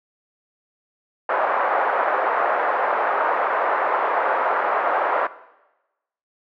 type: band-pass noise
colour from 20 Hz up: pink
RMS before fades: -21 dBFS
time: 1.29-5.27 s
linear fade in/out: 5 ms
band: 560 to 1500 Hz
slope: 24 dB/octave
effects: noise-tail reverb RT60 1.0 s tail -17 dB re dry